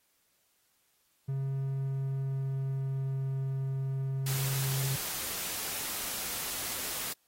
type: tone with pitch glide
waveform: triangle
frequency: 135.6 to 134.51 Hz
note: C#3 to C3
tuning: -38 to +48 cents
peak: -28 dBFS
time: 1.28-4.96 s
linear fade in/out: 10 ms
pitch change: -14 cents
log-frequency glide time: 1.53-3.26 s
type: noise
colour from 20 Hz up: white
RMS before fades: -36 dBFS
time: 4.26-7.13 s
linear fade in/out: 5 ms
effects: white hiss -72 dBFS RMS until 7.27 s + AAC 48 kbps